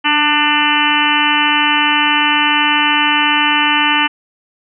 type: harmonic tone with a mistuned harmonic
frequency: 297.7 Hz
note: D4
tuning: 24 cents sharp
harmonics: 1 / 3 / 4 / 5 / 6 / 7 / 8 / 9 / 10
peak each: -21 / -17 / -20 / -21 / -19 / -22 / -21 / -19 / -17 dBFS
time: 0.04-4.08 s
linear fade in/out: 20 ms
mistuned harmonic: 1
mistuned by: -24 cents
effects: none